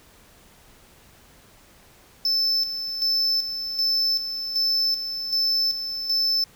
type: tone with tremolo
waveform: triangle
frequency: 5274 Hz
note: E8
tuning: in tune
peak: -18 dBFS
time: 2.25-6.44 s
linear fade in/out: 2 ms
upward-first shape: square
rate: 1.3 Hz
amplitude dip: 60%
effects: pink hiss -53 dBFS RMS until 6.55 s